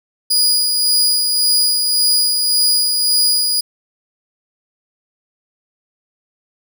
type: tone with tremolo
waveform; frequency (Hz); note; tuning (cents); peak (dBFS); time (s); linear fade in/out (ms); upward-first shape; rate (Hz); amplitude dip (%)
sawtooth; 4904; D#8; -26; -8; 0.3-3.61; 10; sine; 1.8; 35
effects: none